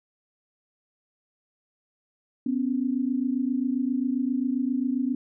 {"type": "tone pair together", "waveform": "sine", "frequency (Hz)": [249.7, 277.2], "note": ["B3", "C#4"], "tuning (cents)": [19, 0], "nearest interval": "major second", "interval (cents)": 181, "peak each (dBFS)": [-25, -27], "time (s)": [2.46, 5.15], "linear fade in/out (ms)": 5, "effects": []}